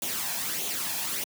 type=noise with flanger; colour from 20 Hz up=white; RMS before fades=-31 dBFS; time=0.02-1.24 s; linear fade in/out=2 ms; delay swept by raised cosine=0.29 to 1.23 ms; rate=1.6 Hz; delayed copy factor=+0.55; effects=high-pass 150 Hz 12 dB/octave